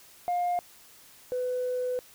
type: tone pair in turn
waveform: sine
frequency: 708 / 500.6 Hz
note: F5 / B4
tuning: +23 / +23 cents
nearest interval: tritone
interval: 600 cents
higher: first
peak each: -23 / -26 dBFS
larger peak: first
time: 0.28-0.59 / 1.32-1.99 s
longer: second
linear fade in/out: 0 ms
effects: tanh soft clip ceiling -23 dBFS + white hiss -54 dBFS RMS until 2.14 s